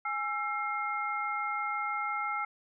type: tone cluster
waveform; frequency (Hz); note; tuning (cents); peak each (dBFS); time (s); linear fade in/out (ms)
sine; 829 / 1337 / 2129; G#5 / E6 / C7; -3 / +24 / +30; -36 / -33 / -36; 0.05-2.45; 5
effects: none